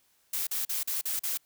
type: noise bursts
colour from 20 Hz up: blue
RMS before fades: -31 dBFS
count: 6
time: 0.33-1.375 s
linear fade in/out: 5 ms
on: 140 ms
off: 41 ms
effects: white hiss -68 dBFS RMS until 1.45 s